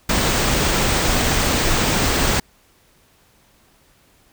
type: band-stop noise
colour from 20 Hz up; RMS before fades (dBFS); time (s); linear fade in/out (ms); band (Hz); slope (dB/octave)
pink; -18; 0.09-2.4; 5; 9300 to 14000; 96
effects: pink hiss -56 dBFS RMS until 4.32 s